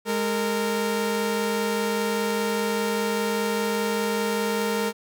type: tone pair together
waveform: sawtooth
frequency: 207.7 / 460.4 Hz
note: G#3 / A#4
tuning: 0 / -22 cents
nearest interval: octave + major second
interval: 1378 cents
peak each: -23 / -21 dBFS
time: 0.05-4.93 s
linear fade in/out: 50 ms
effects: none